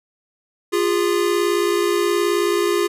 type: tone pair together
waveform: square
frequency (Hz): 349.2 / 408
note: F4 / G#4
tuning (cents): 0 / -31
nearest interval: minor third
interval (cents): 269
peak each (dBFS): -20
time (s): 0.72-2.88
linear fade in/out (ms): 20
effects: resampled to 32000 Hz